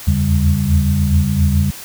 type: tone cluster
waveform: sine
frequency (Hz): 79.3 / 82.1 / 86.6 / 140.4 / 198.2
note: D#2 / E2 / F2 / C#3 / G3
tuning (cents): +33 / -6 / -14 / +22 / +19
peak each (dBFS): -18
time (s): 0.07-1.71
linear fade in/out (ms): 10
effects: white hiss -33 dBFS RMS until 1.84 s